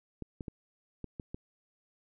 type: clicks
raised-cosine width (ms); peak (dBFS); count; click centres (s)
3; -26; 6; 0.223 / 0.408 / 0.482 / 1.043 / 1.198 / 1.345
effects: none